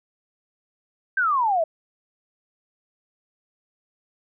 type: exponential sweep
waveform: sine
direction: down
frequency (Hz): 1600 to 622.3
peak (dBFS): -18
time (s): 1.17-1.64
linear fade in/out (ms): 5
effects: none